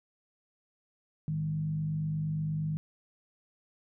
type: tone with frequency modulation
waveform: sine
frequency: 155.56 Hz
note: D#3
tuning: in tune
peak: -29 dBFS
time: 1.28-2.77 s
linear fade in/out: 0 ms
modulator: 48.5 Hz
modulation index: 0.43
effects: none